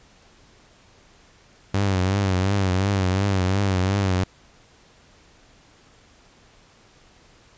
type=tone with vibrato; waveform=sawtooth; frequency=96 Hz; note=G2; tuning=36 cents flat; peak=-15 dBFS; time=1.74-4.24 s; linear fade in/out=5 ms; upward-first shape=triangle; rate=2.8 Hz; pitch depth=100 cents each way; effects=pink hiss -54 dBFS RMS until 7.57 s + resampled to 16000 Hz